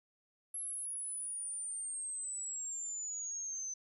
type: exponential sweep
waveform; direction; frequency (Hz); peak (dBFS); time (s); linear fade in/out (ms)
sine; down; 11175 to 6100; -38; 0.54-3.74; 5
effects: none